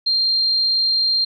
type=tone; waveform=sine; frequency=4186 Hz; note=C8; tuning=in tune; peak=-15 dBFS; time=0.06-1.25 s; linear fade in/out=10 ms; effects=none